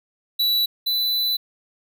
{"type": "tone pair in turn", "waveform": "square", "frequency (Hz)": [3942, 3992], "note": ["B7", "B7"], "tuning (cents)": [-4, 18], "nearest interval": "unison", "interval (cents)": 22, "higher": "second", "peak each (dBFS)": [-18, -20], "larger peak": "first", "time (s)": [[0.39, 0.66], [0.86, 1.37]], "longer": "second", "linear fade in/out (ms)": 10, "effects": []}